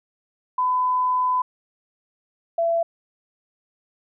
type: tone pair in turn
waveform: sine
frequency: 1006 / 671.4 Hz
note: B5 / E5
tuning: +32 / +32 cents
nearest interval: perfect fifth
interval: 700 cents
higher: first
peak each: -18 dBFS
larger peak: neither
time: 0.58-1.42 / 2.58-2.83 s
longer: first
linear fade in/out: 5 ms
effects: none